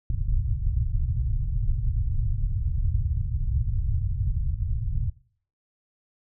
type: low-pass noise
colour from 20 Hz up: pink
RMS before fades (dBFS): -25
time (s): 0.1-5.1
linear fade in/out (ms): 2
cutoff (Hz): 130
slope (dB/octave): 48
effects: noise-tail reverb RT60 0.5 s tail -19 dB re dry